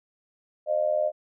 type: tone with amplitude modulation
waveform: sine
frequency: 609 Hz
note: D#5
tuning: 37 cents flat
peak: -18 dBFS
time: 0.66-1.12 s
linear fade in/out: 50 ms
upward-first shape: sine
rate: 80 Hz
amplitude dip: 80%
effects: none